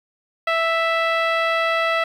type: tone with low-pass filter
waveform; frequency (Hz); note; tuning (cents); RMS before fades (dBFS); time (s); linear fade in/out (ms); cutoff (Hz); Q
10% pulse; 659.3; E5; 0; -20; 0.47-2.04; 5; 2300; 0.81
effects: 8-bit